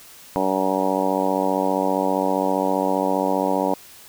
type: harmonic tone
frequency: 95.1 Hz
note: F#2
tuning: 48 cents sharp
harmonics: 2 / 3 / 4 / 5 / 6 / 7 / 8 / 9 / 10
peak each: -29 / -25 / -30 / -27 / -25 / -30 / -28 / -28 / -27 dBFS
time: 0.36-3.74 s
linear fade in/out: 0 ms
effects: white hiss -45 dBFS RMS until 4.08 s